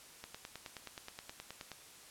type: click train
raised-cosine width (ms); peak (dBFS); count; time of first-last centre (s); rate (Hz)
0.2; -27; 15; 0.24-1.717; 9.48
effects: white hiss -56 dBFS RMS until 2.1 s + low-pass 11000 Hz 12 dB/octave